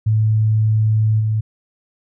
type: tone with level steps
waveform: sine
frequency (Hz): 108.9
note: A2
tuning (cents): -17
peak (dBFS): -12 / -15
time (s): 0.06-1.41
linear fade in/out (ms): 10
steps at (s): 1.19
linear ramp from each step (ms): 20
effects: none